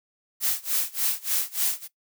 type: noise with tremolo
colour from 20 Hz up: blue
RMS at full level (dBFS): -23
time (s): 0.4-1.88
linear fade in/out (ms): 50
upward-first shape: sine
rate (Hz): 3.4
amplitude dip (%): 95
effects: noise-tail reverb RT60 0.1 s tail -18 dB re dry